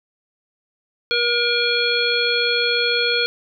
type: harmonic tone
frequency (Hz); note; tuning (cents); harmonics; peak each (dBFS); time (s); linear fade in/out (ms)
477; A#4; +40; 1 / 3 / 5 / 7 / 9; -23 / -23 / -23 / -23 / -23; 1.11-3.26; 0
effects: none